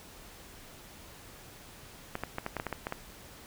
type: clicks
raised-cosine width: 0.5 ms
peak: -18 dBFS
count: 10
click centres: 2.154 / 2.236 / 2.384 / 2.464 / 2.567 / 2.599 / 2.667 / 2.727 / 2.869 / 2.924 s
effects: pink hiss -51 dBFS RMS until 3.46 s